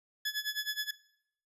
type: tone with tremolo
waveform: 20% pulse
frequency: 1708 Hz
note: G#6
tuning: 48 cents sharp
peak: -25 dBFS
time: 0.25-0.91 s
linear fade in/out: 5 ms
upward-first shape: sine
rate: 9.5 Hz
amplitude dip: 85%
effects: noise-tail reverb RT60 0.7 s tail -20 dB re dry + resampled to 32000 Hz